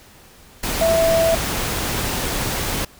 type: tone in noise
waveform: sine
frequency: 659.3 Hz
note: E5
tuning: in tune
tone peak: -14 dBFS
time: 0.81-1.35 s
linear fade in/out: 5 ms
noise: pink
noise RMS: -23 dBFS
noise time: 0.63-2.85 s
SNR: +6 dB
effects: pink hiss -47 dBFS RMS until 2.99 s